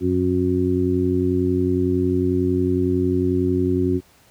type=harmonic tone; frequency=91 Hz; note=F#2; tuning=28 cents flat; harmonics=1 / 2 / 3 / 4; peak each=-23 / -26 / -21 / -21 dBFS; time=0-4.01 s; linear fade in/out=50 ms; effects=pink hiss -54 dBFS RMS until 4.3 s + high-pass 60 Hz 12 dB/octave